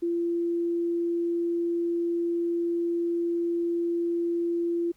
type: tone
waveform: sine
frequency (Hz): 341.5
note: F4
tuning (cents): -39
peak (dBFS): -24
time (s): 0.02-4.92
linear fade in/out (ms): 10
effects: pink hiss -65 dBFS RMS until 4.96 s